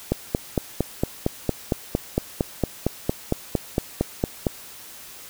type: click train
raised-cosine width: 2 ms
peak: -6 dBFS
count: 20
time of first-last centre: 0.12-4.468 s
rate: 4.37 Hz
effects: white hiss -42 dBFS RMS until 5.29 s